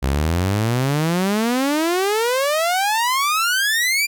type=exponential sweep; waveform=sawtooth; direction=up; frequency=63.8 to 2406 Hz; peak=-13 dBFS; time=0.02-4.07 s; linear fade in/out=20 ms; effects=none